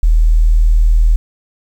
sine tone, 39.82 Hz, D#1, 41 cents sharp, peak -6 dBFS, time 0.03-1.16 s, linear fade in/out 0 ms, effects 7-bit

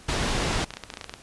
pink low-pass noise, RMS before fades -26 dBFS, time 0.08-0.65 s, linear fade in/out 10 ms, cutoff 6600 Hz, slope 12 dB/octave
clicks, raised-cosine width 0.2 ms, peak -17 dBFS, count 11, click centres 0.706 / 0.738 / 0.77 / 0.837 / 0.902 / 0.939 / 0.972 / 1.012 / 1.043 / 1.095 / 1.139 s
effects pink hiss -49 dBFS RMS until 1.22 s + resampled to 24000 Hz

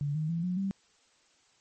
sine tone with pitch steps, 144.1 / 155.34 / 167.45 / 180.51 / 194.59 Hz, D3 / D#3 / E3 / F#3 / G3, -33 / -2 / +27 / -43 / -12 cents, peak -28 dBFS, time 0.01-0.71 s, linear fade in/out 0 ms, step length 140 ms, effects white hiss -66 dBFS RMS until 1.6 s + MP3 32 kbps

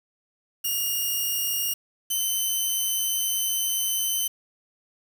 5% pulse tone pair in turn, 2841 / 3049 Hz, F7 / G7, +29 / -49 cents, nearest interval minor second, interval 122 cents, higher second, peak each -15 dBFS, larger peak neither, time 0.64-1.74 / 2.1-4.28 s, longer second, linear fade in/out 10 ms, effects 7-bit

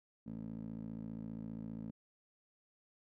15% pulse tone with band-pass filter, 55 Hz, A1, in tune, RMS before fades -45 dBFS, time 0.26-1.91 s, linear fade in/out 10 ms, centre 240 Hz, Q 2.8, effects none

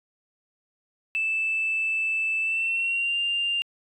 sine tone with pitch glide, 2637 to 2794 Hz, E7 to F7, 0 to 0 cents, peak -22 dBFS, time 1.15-3.62 s, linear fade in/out 0 ms, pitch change +100 cents, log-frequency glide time 2.41-3.17 s, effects tanh soft clip ceiling -18 dBFS

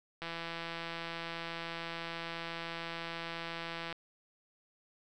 click train, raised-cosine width 0.3 ms, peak -24 dBFS, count 620, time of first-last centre 0.22-3.927 s, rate 167 Hz, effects none

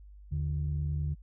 sine tone pair together, 77.92 / 147.1 Hz, D#2 / D3, +3 / +3 cents, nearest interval major seventh, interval 1100 cents, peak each -30 / -31 dBFS, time 0.31-1.15 s, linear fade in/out 20 ms, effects tanh soft clip ceiling -23 dBFS + added 50 Hz sine -48 dBFS peak until 1.22 s

